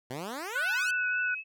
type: exponential sweep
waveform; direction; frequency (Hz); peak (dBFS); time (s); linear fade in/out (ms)
10% pulse; up; 120 to 1578; -27; 0.1-0.91; 5
type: tone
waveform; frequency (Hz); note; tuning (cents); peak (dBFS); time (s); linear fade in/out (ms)
sine; 1483; F#6; +4; -27; 0.55-1.35; 10
type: tone with vibrato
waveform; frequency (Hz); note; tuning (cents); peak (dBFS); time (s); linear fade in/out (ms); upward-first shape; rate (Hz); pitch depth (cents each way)
sine; 2582; E7; -37; -34; 0.63-1.44; 50; triangle; 3.9; 43
effects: none